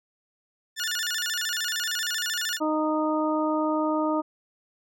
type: tone with vibrato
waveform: 15% pulse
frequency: 1597 Hz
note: G6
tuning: 32 cents sharp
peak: -20 dBFS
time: 0.76-2.6 s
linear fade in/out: 50 ms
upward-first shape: square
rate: 13 Hz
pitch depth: 180 cents each way
type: harmonic tone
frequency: 309 Hz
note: D#4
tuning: 12 cents flat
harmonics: 1 / 2 / 3 / 4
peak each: -25 / -28 / -30 / -31 dBFS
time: 2.6-4.22 s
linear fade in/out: 20 ms
effects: none